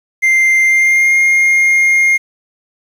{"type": "tone with pitch glide", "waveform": "triangle", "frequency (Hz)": [2093, 2128], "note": ["C7", "C7"], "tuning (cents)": [0, 29], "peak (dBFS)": -6, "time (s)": [0.22, 2.18], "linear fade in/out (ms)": 20, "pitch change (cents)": 29, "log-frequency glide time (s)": [0.64, 1.16], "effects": ["7-bit"]}